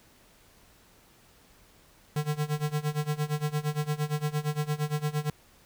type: tone with tremolo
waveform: square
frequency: 150 Hz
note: D3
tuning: 37 cents sharp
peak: -25 dBFS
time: 2.16-5.3 s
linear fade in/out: 2 ms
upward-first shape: sine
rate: 8.7 Hz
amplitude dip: 90%
effects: pink hiss -59 dBFS RMS until 5.65 s